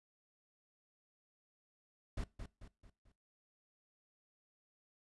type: noise with echo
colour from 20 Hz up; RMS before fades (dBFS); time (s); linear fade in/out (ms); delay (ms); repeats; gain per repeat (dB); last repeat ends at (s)
brown; -39; 2.17-2.24; 5; 220; 4; -7; 3.12
effects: noise-tail reverb RT60 0.3 s tail -22 dB re dry + resampled to 24000 Hz